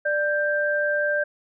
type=tone pair together; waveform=sine; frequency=591 / 1576.4 Hz; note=D5 / G6; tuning=+11 / +9 cents; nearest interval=octave + perfect fourth; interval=1698 cents; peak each=-23 dBFS; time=0.05-1.24 s; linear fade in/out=10 ms; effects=none